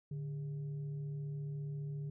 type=tone with frequency modulation; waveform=sine; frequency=146.3 Hz; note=D3; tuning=6 cents flat; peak=-38 dBFS; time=0.11-2.1 s; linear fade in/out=5 ms; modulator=258 Hz; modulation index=0.29; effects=none